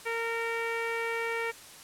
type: tone with low-pass filter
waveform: sawtooth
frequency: 460 Hz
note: A#4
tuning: 23 cents flat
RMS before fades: -32 dBFS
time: 0.05-1.52 s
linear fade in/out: 20 ms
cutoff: 2200 Hz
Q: 4.2
effects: white hiss -49 dBFS RMS until 1.83 s + low-pass 11000 Hz 12 dB/octave

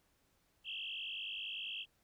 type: tone with frequency modulation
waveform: sine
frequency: 2959 Hz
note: F#7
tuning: 1 cent flat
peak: -40 dBFS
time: 0.64-1.86 s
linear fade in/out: 50 ms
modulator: 50.3 Hz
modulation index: 6.4
effects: pink hiss -75 dBFS RMS until 2.03 s

